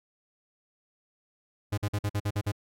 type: tone bursts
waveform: 45% pulse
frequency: 102.8 Hz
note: G#2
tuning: 17 cents flat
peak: -26 dBFS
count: 8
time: 1.72-2.519 s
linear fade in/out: 10 ms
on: 57 ms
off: 49 ms
effects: AAC 64 kbps